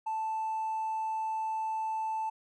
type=tone with hard clipping; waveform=triangle; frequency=880 Hz; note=A5; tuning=in tune; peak=-30 dBFS; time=0.06-2.3 s; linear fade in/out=10 ms; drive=2 dB; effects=none